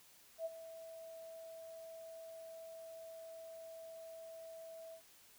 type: tone with ADSR envelope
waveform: sine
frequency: 654 Hz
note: E5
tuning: 14 cents flat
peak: -36 dBFS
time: 0.38-5.02 s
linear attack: 73 ms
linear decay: 30 ms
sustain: -13 dB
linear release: 87 ms
effects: white hiss -64 dBFS RMS until 5.38 s